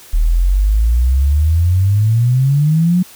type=exponential sweep; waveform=sine; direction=up; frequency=37.65 to 184.5 Hz; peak=-9 dBFS; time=0.13-3.03 s; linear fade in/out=10 ms; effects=white hiss -40 dBFS RMS until 3.15 s